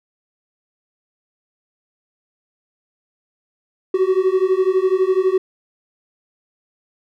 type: beating tone pair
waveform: triangle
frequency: 370 / 382 Hz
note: F#4 / G4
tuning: 0 / -45 cents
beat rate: 12 Hz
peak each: -15 dBFS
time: 3.94-5.38 s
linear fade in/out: 5 ms
effects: none